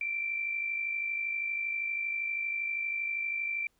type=tone with amplitude modulation; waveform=sine; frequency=2349 Hz; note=D7; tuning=in tune; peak=-28 dBFS; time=0.01-3.67 s; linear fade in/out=2 ms; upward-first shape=sine; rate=52.6 Hz; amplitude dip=50%; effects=pink hiss -73 dBFS RMS until 3.79 s